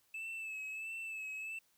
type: tone with vibrato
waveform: triangle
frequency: 2618 Hz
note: E7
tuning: 13 cents flat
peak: -39 dBFS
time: 0.14-1.59 s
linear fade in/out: 5 ms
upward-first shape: sine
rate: 1.5 Hz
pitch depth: 40 cents each way
effects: white hiss -73 dBFS RMS until 1.77 s